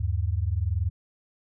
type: tone pair together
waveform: sine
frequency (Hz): 77.78 / 98.46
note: D#2 / G2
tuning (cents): 0 / +8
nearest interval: major third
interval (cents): 408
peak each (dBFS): -26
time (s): 0-0.9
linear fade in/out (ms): 10
effects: none